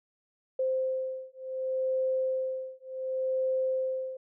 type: beating tone pair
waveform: sine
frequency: 521 / 521.68 Hz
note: C5 / C5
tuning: -7 / -5 cents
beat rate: 0.68 Hz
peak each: -31 dBFS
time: 0.59-4.17 s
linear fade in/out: 5 ms
effects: none